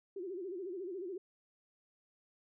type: tone with vibrato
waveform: sine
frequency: 369.1 Hz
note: F#4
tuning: 4 cents flat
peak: -39 dBFS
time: 0.16-1.18 s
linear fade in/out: 5 ms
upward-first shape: sine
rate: 14 Hz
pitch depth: 140 cents each way
effects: none